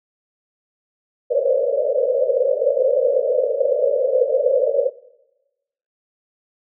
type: band-pass noise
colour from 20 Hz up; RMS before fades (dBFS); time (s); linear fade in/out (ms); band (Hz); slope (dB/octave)
pink; -18; 1.3-4.9; 20; 480 to 580; 96
effects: noise-tail reverb RT60 1.0 s tail -20 dB re dry